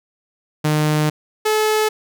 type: tone pair in turn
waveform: sawtooth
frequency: 152.3 / 430.8 Hz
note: D#3 / A4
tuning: -37 / -37 cents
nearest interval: octave + tritone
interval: 1800 cents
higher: second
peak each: -11 dBFS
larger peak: neither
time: 0.64-1.1 / 1.45-1.89 s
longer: first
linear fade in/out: 10 ms
effects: none